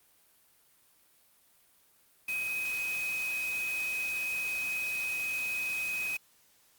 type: tone in noise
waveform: sine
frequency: 2523 Hz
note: D#7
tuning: 23 cents sharp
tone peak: -31 dBFS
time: 2.28-6.17 s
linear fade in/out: 5 ms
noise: white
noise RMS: -43 dBFS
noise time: 2.28-6.17 s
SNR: +9 dB
effects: white hiss -65 dBFS RMS until 6.78 s + Opus 32 kbps